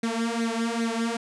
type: tone with flanger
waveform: sawtooth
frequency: 230 Hz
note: A#3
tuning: 23 cents flat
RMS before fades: -27 dBFS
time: 0.03-1.17 s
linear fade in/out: 5 ms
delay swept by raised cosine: 0.48 to 3.78 ms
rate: 2.5 Hz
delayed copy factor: +0.75
effects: resampled to 22050 Hz